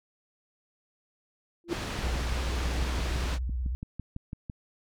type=tone with exponential growth; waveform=sine; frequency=342.1 Hz; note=F4; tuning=36 cents flat; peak=-22 dBFS; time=1.64-1.73 s; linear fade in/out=1 ms; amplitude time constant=19 ms
type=low-pass noise; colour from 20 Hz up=pink; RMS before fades=-35 dBFS; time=1.68-3.39 s; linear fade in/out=50 ms; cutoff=5500 Hz; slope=12 dB/octave
type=click train; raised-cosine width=5 ms; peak=-24 dBFS; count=16; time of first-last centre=1.99-4.498 s; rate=5.98 Hz
type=tone with vibrato; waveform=sine; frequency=61.74 Hz; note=B1; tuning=in tune; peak=-28 dBFS; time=2.03-3.75 s; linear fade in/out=0 ms; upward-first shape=square; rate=16 Hz; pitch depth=130 cents each way
effects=none